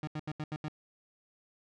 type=tone bursts; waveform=30% pulse; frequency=152.5 Hz; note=D#3; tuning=34 cents flat; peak=-32 dBFS; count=6; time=0.03-0.683 s; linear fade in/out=2 ms; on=43 ms; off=79 ms; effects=low-pass 4000 Hz 12 dB/octave